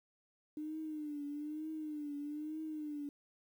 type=tone with vibrato; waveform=sine; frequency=301.2 Hz; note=D4; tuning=44 cents sharp; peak=-39 dBFS; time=0.57-3.09 s; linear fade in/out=2 ms; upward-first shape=triangle; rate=1.1 Hz; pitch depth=88 cents each way; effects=11-bit